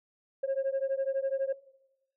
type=beating tone pair; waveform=sine; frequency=535 / 547 Hz; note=C5 / C#5; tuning=+38 / -23 cents; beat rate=12 Hz; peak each=-29 dBFS; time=0.43-1.53 s; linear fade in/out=10 ms; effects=noise-tail reverb RT60 0.9 s tail -19 dB re dry + tanh soft clip ceiling -24 dBFS